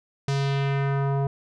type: tone with low-pass filter sweep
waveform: square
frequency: 138.59 Hz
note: C#3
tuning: in tune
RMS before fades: -24 dBFS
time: 0.28-1.27 s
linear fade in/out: 2 ms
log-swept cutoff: 6100 to 770 Hz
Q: 1.5
effects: none